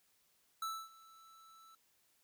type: tone with ADSR envelope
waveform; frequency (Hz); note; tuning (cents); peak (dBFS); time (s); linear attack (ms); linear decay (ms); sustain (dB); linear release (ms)
square; 1318.5; E6; 0; -37; 0.62-1.75; 4; 260; -22; 3
effects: white hiss -74 dBFS RMS until 2.23 s